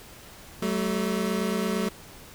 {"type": "tone pair together", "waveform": "25% pulse", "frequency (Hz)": [190.03, 218.8], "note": ["F#3", "A3"], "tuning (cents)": [46, -9], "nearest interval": "major second", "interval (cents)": 245, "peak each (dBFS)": -24, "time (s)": [0.62, 1.89], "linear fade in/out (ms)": 5, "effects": ["pink hiss -47 dBFS RMS until 2.34 s"]}